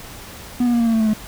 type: tone with pitch steps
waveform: triangle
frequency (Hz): 245.4 / 240.8 / 236.2 / 231.8 / 227.4 / 223.1 / 218.9 / 214.7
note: B3 / B3 / A#3 / A#3 / A#3 / A3 / A3 / A3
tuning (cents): -11 / -44 / +23 / -10 / -43 / +24 / -9 / -42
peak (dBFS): -12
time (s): 0.6-1.136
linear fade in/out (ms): 5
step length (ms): 67
effects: pink hiss -37 dBFS RMS until 1.27 s